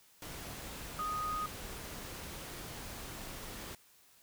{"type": "tone in noise", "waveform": "sine", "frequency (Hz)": 1244.5, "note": "D#6", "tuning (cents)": 0, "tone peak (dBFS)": -34, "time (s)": [0.99, 1.46], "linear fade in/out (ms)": 2, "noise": "pink", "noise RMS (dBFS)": -45, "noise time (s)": [0.22, 3.75], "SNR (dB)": 8, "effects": ["white hiss -64 dBFS RMS until 4.22 s"]}